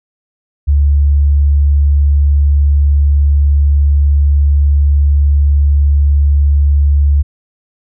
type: tone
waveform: sine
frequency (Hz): 71.7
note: D2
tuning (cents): -41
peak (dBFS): -6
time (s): 0.67-7.23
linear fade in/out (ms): 20
effects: none